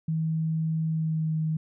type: tone with pitch glide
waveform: sine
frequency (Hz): 160 to 157.62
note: D#3 to D#3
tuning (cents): +49 to +23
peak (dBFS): -24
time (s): 0.08-1.57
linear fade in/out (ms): 5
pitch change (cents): -26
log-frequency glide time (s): 0.87-1.36
effects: none